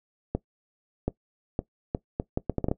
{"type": "accelerating click train", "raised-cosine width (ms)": 2, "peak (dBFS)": -12, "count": 11, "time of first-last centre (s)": [0.35, 2.715], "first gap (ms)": 730, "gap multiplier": 0.7, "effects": ["noise-tail reverb RT60 0.1 s tail -19 dB re dry"]}